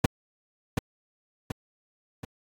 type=noise with echo; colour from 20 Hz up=brown; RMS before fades=-18 dBFS; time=0.04-0.06 s; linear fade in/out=5 ms; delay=730 ms; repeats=3; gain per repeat=-6 dB; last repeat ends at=2.25 s; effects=AAC 48 kbps